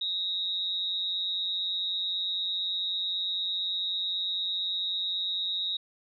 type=tone with amplitude modulation; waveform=sine; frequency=3776 Hz; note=A#7; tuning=22 cents sharp; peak=-25 dBFS; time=0.01-5.77 s; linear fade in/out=5 ms; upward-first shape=sine; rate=185 Hz; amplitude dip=65%; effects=none